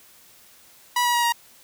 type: tone with pitch steps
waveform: sawtooth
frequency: 975 / 964.4 / 953.8 / 943.4 Hz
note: B5 / B5 / A#5 / A#5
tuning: -23 / -41 / +39 / +20 cents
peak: -15 dBFS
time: 0.96-1.324 s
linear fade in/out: 5 ms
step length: 91 ms
effects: white hiss -52 dBFS RMS until 1.63 s